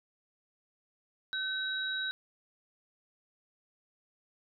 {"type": "tone pair together", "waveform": "sine", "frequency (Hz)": [1528, 3850], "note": ["G6", "B7"], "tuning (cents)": [-45, -45], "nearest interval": "octave + major third", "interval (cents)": 1600, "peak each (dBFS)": [-34, -35], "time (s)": [1.33, 2.11], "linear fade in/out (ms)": 0, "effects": []}